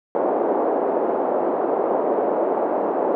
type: band-pass noise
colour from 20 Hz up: white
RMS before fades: -21 dBFS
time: 0.15-3.15 s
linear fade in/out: 0 ms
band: 300 to 740 Hz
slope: 24 dB/octave
effects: none